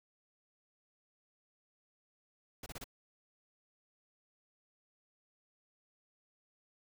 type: noise bursts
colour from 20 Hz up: pink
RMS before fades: -45 dBFS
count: 4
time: 2.63-2.842 s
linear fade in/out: 5 ms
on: 32 ms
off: 28 ms
effects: none